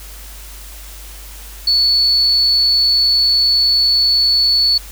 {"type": "tone", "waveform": "sine", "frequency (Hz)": 4435, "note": "C#8", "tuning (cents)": 0, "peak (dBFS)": -10, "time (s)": [1.67, 4.78], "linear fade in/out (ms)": 5, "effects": ["added 50 Hz sine -33 dBFS peak until 4.91 s", "white hiss -37 dBFS RMS until 4.91 s"]}